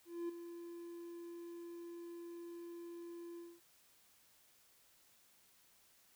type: tone with ADSR envelope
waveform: triangle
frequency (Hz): 342.3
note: F4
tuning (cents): -35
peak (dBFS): -35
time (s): 0.05-3.61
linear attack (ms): 240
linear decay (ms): 9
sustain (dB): -10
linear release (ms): 230
effects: white hiss -69 dBFS RMS until 6.15 s